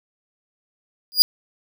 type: tone with exponential growth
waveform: 45% pulse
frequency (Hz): 4862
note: D#8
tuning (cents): -41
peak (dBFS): -3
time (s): 1.12-1.22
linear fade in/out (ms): 0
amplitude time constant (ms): 20
effects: none